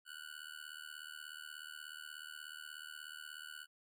25% pulse tone with amplitude modulation, 1480 Hz, F#6, in tune, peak -40 dBFS, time 0.05-3.67 s, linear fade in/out 50 ms, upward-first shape sine, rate 76.6 Hz, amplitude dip 100%, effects none

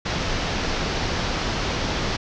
pink low-pass noise, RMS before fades -25 dBFS, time 0.05-2.17 s, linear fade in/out 10 ms, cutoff 6000 Hz, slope 48 dB/octave, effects none

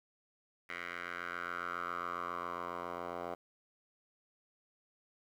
10% pulse tone with band-pass filter sweep, 87.31 Hz, F2, in tune, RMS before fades -41 dBFS, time 0.69-3.35 s, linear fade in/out 10 ms, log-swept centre 1900 to 800 Hz, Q 4.2, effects 11-bit

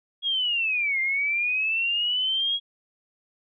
sine linear two-way sweep, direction down then up, 3322 to 2093 to 3322 Hz, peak -22 dBFS, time 0.22-2.6 s, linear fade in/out 50 ms, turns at 1 s, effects none

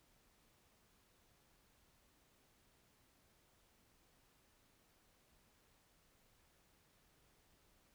silence, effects pink hiss -73 dBFS RMS until 7.94 s

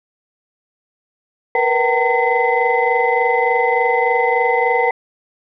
sine tone cluster, 468.5 / 491.9 / 766 / 910 / 2032 Hz, A#4 / B4 / G5 / A#5 / B6, +9 / -7 / -40 / -42 / +49 cents, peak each -19 dBFS, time 1.55-4.91 s, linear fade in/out 2 ms, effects tanh soft clip ceiling -3 dBFS

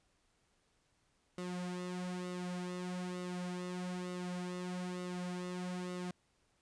sawtooth tone with flanger, 180 Hz, F#3, 47 cents flat, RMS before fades -41 dBFS, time 1.38-6.11 s, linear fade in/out 2 ms, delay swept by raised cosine 1.2 to 4.3 ms, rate 1.1 Hz, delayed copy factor -0.7, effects pink hiss -75 dBFS RMS until 6.61 s + resampled to 22050 Hz

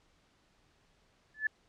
sine tone with exponential growth, 1734 Hz, A6, 26 cents flat, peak -24 dBFS, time 1.34-1.47 s, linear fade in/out 5 ms, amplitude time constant 28 ms, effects pink hiss -69 dBFS RMS until 1.68 s + low-pass 6000 Hz 12 dB/octave

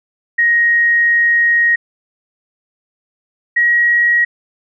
sine tone pair in turn, 1878 / 1900.9 Hz, A#6 / A#6, +12 / +33 cents, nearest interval unison, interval 21 cents, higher second, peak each -9 dBFS, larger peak neither, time 0.38-1.76 / 3.56-4.25 s, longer first, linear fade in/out 10 ms, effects none

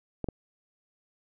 clicks, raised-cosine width 2 ms, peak -18 dBFS, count 2, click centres 0.243 / 0.287 s, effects none

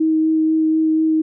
sine tone with vibrato, 316.5 Hz, D#4, 30 cents sharp, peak -13 dBFS, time 0-1.22 s, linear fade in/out 10 ms, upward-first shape sine, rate 4.1 Hz, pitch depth 9 cents each way, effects none

